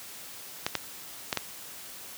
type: clicks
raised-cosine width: 0.2 ms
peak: -9 dBFS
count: 4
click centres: 0.665 / 0.753 / 1.328 / 1.373 s
effects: white hiss -44 dBFS RMS until 2.17 s + high-pass 80 Hz 12 dB/octave